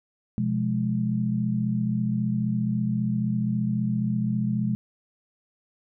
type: chord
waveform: sine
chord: F diminished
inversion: second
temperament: just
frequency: 125.72 / 174.61 / 209.5 Hz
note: Cb3 / F3 / Ab3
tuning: +31 / 0 / +15 cents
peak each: -27 / -30 / -25 dBFS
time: 0.38-4.75 s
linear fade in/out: 0 ms
effects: none